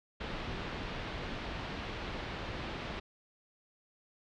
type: low-pass noise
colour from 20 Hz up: pink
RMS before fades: -40 dBFS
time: 0.2-3 s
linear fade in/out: 10 ms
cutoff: 3900 Hz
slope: 24 dB/octave
effects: none